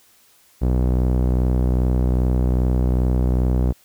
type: tone with low-pass filter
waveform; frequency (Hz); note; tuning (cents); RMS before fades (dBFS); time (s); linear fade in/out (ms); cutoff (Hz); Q
sawtooth; 62.5; B1; +21; -18; 0.61-3.73; 20; 540; 0.66
effects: white hiss -55 dBFS RMS until 3.84 s